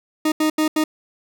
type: tone bursts at uneven times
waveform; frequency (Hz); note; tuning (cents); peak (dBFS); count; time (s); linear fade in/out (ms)
40% pulse; 310; D#4; -6; -15; 4; 0.25-0.32 / 0.4-0.5 / 0.58-0.68 / 0.76-0.84; 5
effects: none